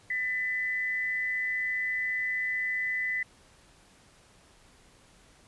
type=tone pair together; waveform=sine; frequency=1786 / 2001 Hz; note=A6 / B6; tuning=+25 / +22 cents; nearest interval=major second; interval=197 cents; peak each=-37 / -28 dBFS; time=0.1-3.23 s; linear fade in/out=5 ms; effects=pink hiss -59 dBFS RMS until 5.47 s + resampled to 24000 Hz